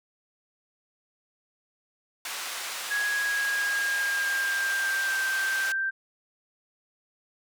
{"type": "band-pass noise", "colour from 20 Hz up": "pink", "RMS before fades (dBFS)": -35, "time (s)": [2.25, 5.72], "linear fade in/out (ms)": 2, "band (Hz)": [1100, 12000], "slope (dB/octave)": 12}
{"type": "tone with pitch glide", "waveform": "sine", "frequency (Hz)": [1661.2, 1568], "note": ["G#6", "G6"], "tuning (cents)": [0, 0], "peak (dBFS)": -25, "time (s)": [2.9, 5.91], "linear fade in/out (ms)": 20, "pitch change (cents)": -100, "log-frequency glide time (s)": [3.06, 5.19]}
{"effects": []}